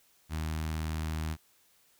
sawtooth tone with notch filter, 78.7 Hz, D#2, 20 cents sharp, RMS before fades -34 dBFS, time 0.29-1.37 s, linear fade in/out 50 ms, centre 490 Hz, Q 1.1, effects white hiss -66 dBFS RMS until 1.99 s

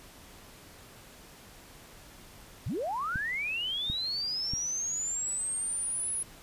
sine linear sweep, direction up, 70.2 to 10548 Hz, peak -30 dBFS, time 2.66-6.23 s, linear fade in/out 5 ms
clicks, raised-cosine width 5 ms, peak -23 dBFS, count 3, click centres 3.158 / 3.9 / 4.536 s
effects pink hiss -52 dBFS RMS until 6.42 s + resampled to 32000 Hz

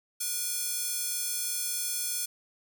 square tone with high-pass filter, 481.5 Hz, B4, 44 cents flat, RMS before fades -32 dBFS, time 0.2-2.26 s, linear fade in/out 10 ms, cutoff 7200 Hz, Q 0.76, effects none

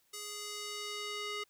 square tone with band-pass filter sweep, 415.3 Hz, G#4, in tune, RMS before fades -41 dBFS, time 0.13-1.44 s, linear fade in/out 10 ms, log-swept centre 8100 to 2700 Hz, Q 0.88, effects white hiss -72 dBFS RMS until 1.49 s

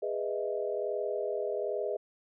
sine chord, E major seventh, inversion first, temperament just, 412 / 494.4 / 618.1 / 659.3 Hz, G#4 / B4 / D#5 / E5, -14 / +2 / -12 / 0 cents, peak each -34 / -36 / -35 / -40 dBFS, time 0.02-1.97 s, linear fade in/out 10 ms, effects none

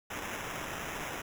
white noise with sample-and-hold, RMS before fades -39 dBFS, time 0.1-1.22 s, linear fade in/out 10 ms, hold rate 4410 Hz, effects none

